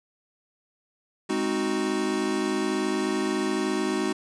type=chord; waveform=square; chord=Ab dominant seventh; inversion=none; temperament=equal; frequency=207.7 / 261.6 / 311.1 / 370 Hz; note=Ab3 / C4 / Eb4 / Gb4; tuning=0 / 0 / 0 / 0 cents; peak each=-32 / -32 / -30 / -29 dBFS; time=1.29-4.13 s; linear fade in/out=10 ms; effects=resampled to 22050 Hz + 9-bit